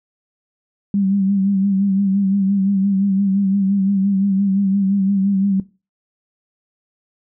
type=tone with vibrato; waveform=sine; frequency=196 Hz; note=G3; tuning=in tune; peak=-14 dBFS; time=0.94-5.6 s; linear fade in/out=2 ms; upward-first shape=sine; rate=5.8 Hz; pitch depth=51 cents each way; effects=noise-tail reverb RT60 0.3 s tail -19 dB re dry

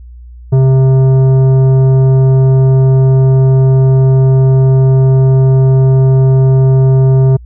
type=tone with tanh clipping; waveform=sine; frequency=132.3 Hz; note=C3; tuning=20 cents sharp; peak=-6 dBFS; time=0.52-7.37 s; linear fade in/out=10 ms; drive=11 dB; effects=added 60 Hz sine -29 dBFS peak until 7.45 s

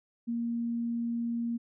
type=tone; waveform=sine; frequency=234.2 Hz; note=A#3; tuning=8 cents sharp; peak=-29 dBFS; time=0.27-1.58 s; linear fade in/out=20 ms; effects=none

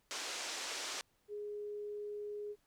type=band-pass noise; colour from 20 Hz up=white; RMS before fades=-42 dBFS; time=0.11-1.01 s; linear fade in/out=0 ms; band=310 to 7000 Hz; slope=24 dB/octave
type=tone; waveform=sine; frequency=415.3 Hz; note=G#4; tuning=in tune; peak=-40 dBFS; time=1.28-2.56 s; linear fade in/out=50 ms
effects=pink hiss -75 dBFS RMS until 2.66 s

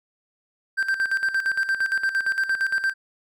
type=tone with tremolo; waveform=triangle; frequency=1568 Hz; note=G6; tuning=in tune; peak=-17 dBFS; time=0.77-2.94 s; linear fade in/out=20 ms; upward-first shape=square; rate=8.7 Hz; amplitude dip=70%; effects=none

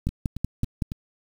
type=two click trains; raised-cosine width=5 ms; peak=-19 / -12 dBFS; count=4 / 5; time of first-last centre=0.09-0.919 / 0.07-0.822 s; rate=3.62 / 5.32 Hz; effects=7-bit

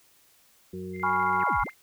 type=harmonic tone; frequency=92.3 Hz; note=F#2; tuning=4 cents flat; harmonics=1 / 2 / 4 / 5; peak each=-43 / -37 / -37 / -46 dBFS; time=0.73-1.44 s; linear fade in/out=5 ms
type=tone with tremolo; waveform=sine; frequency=2093 Hz; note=C7; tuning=in tune; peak=-36 dBFS; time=0.93-1.74 s; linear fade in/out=50 ms; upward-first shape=square; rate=15 Hz; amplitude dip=65%
type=chord; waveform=sine; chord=C# dominant seventh; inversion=second; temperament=equal with one note detuned; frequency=830.6 / 983.8 / 1108.7 / 1396.9 Hz; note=G#5 / B5 / C#6 / E#6; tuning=0 / -7 / 0 / 0 cents; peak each=-28 dBFS; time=1.03-1.64 s; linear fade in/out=5 ms
type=exponential two-way sweep; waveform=sine; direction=down then up; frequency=3191 to 32.35 to 3191 Hz; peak=-33 dBFS; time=1.4-1.71 s; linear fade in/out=50 ms; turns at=1.61 s
effects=white hiss -61 dBFS RMS until 1.82 s

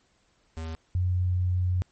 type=tone pair in turn; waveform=square / sine; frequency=80.7 / 90.58 Hz; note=E2 / F#2; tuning=-36 / -36 cents; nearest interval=major second; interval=200 cents; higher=second; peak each=-33 / -22 dBFS; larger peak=second; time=0.57-0.75 / 0.95-1.82 s; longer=second; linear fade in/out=0 ms; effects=pink hiss -67 dBFS RMS until 1.91 s + MP3 32 kbps

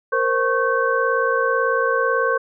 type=tone cluster; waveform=sine; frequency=464.9 / 523 / 1099 / 1539 Hz; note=A#4 / C5 / C#6 / G6; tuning=-5 / -1 / -15 / -32 cents; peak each=-22 dBFS; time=0.12-2.38 s; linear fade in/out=10 ms; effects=none

